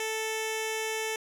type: tone with notch filter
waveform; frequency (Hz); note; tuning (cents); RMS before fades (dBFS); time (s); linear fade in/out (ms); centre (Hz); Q
10% pulse; 440; A4; 0; -32; 0-1.16; 2; 1200; 1.1
effects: low-pass 12000 Hz 12 dB/octave